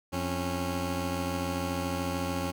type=tone pair together; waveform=15% pulse; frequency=86.94 / 274.5 Hz; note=F2 / C#4; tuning=-7 / -17 cents; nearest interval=octave + minor sixth; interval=1990 cents; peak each=-26 dBFS; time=0.12-2.52 s; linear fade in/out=20 ms; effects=none